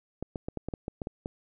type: clicks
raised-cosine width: 2 ms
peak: -20 dBFS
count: 10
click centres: 0.226 / 0.358 / 0.485 / 0.573 / 0.686 / 0.738 / 0.881 / 1.018 / 1.071 / 1.259 s
effects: none